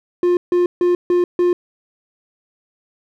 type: tone bursts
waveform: triangle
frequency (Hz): 354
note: F4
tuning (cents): +23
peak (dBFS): -10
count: 5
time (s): 0.23-1.53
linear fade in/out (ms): 2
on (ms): 140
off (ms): 150
effects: none